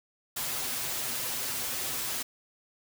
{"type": "noise with comb filter", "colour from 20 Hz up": "white", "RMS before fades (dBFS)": -33, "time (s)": [0.36, 2.23], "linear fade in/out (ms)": 10, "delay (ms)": 7.9, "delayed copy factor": 0.8, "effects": []}